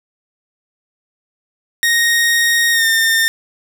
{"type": "tone with pitch glide", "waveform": "sawtooth", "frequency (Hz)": [1864.7, 1811.6], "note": ["A#6", "A#6"], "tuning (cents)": [0, -50], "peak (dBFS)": -8, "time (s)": [1.83, 3.28], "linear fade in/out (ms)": 0, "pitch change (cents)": -50, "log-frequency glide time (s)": [2.72, 2.86], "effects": []}